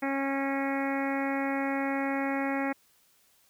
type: harmonic tone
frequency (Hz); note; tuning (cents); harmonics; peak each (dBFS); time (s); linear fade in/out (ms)
273.9; C#4; -21; 1 / 2 / 3 / 4 / 5 / 6 / 7 / 8 / 9; -30 / -35 / -35 / -42 / -41 / -41 / -38 / -39 / -46; 0.02-2.73; 10
effects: white hiss -65 dBFS RMS until 3.49 s